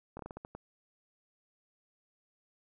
slowing click train, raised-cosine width 1 ms, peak -29 dBFS, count 8, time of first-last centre 0.17-0.55 s, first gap 23 ms, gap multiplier 1.28, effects none

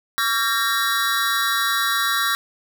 square tone cluster, 1136 / 1368 / 1595 / 1853 / 3856 Hz, C#6 / F6 / G6 / A#6 / B7, +42 / -36 / +30 / -11 / -42 cents, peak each -26 dBFS, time 0.18-2.35 s, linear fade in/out 0 ms, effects none

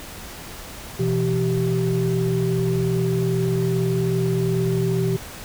sine tone cluster, 124.8 / 167.3 / 386.7 Hz, B2 / E3 / G4, +19 / +26 / -24 cents, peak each -22 dBFS, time 0.99-5.17 s, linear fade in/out 10 ms, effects tanh soft clip ceiling -11 dBFS + pink hiss -37 dBFS RMS until 5.44 s

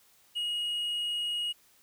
triangle tone, 2885 Hz, F#7, 44 cents flat, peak -28 dBFS, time 0.35-1.53 s, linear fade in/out 20 ms, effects white hiss -63 dBFS RMS until 1.82 s

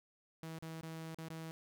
sawtooth tone with dropouts, 161.7 Hz, E3, 33 cents flat, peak -40 dBFS, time 0.43-1.51 s, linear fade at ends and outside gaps 0 ms, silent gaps 0.587-0.625 / 0.81-0.831 / 1.145-1.186 / 1.285-1.302 s, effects none

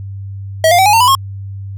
square tone with pitch steps, 643 / 701.2 / 764.7 / 833.9 / 909.3 / 991.6 / 1081.4 Hz, E5 / F5 / G5 / G#5 / A#5 / B5 / C#6, -43 / +7 / -43 / +7 / -43 / +7 / -43 cents, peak -7 dBFS, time 0.64-1.151 s, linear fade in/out 2 ms, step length 73 ms, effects added 98 Hz sine -23 dBFS peak until 1.77 s

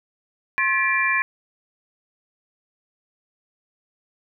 sine tone cluster, 1064 / 1726 / 1945 / 2366 Hz, C6 / A6 / B6 / D7, +29 / -34 / -27 / +12 cents, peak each -25 / -22 / -27 / -22 dBFS, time 0.58-1.22 s, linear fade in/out 0 ms, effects none

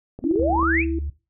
clicks, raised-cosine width 2 ms, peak -22 dBFS, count 11, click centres 0.19 / 0.241 / 0.312 / 0.358 / 0.396 / 0.43 / 0.497 / 0.528 / 0.558 / 0.593 / 0.629 s
sine exponential sweep, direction up, 233.2 to 2744 Hz, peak -19 dBFS, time 0.22-0.85 s, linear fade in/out 50 ms
sine tone with tremolo, 329.6 Hz, E4, in tune, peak -21 dBFS, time 0.24-0.99 s, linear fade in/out 5 ms, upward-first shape sine, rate 2.5 Hz, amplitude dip 25%
sine tone, 72.4 Hz, D2, 24 cents flat, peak -25 dBFS, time 0.39-1.1 s, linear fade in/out 5 ms
effects noise-tail reverb RT60 0.3 s tail -17 dB re dry

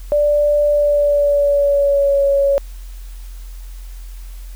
sine tone with pitch glide, 587.3 to 558.2 Hz, D5 to C#5, 0 to +12 cents, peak -11 dBFS, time 0.12-2.58 s, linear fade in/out 0 ms, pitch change -88 cents, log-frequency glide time 0.68-2.23 s, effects added 43 Hz sine -29 dBFS peak until 4.55 s + white hiss -47 dBFS RMS until 4.55 s

